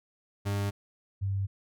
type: tone pair in turn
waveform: 40% pulse / sine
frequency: 100.8 / 97.87 Hz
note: G2 / G2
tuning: +49 / -2 cents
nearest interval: minor second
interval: 51 cents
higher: first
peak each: -27 dBFS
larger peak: neither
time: 0.45-0.71 / 1.21-1.47 s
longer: neither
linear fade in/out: 20 ms
effects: none